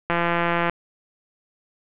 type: click train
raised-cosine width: 0.5 ms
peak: -7 dBFS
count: 103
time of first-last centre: 0.1-0.696 s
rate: 171 Hz
effects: resampled to 8000 Hz + 8-bit